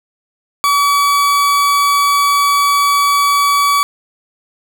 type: tone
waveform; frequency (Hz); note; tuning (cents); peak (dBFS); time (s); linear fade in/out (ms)
40% pulse; 1141; C#6; +50; -9; 0.64-3.83; 0
effects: none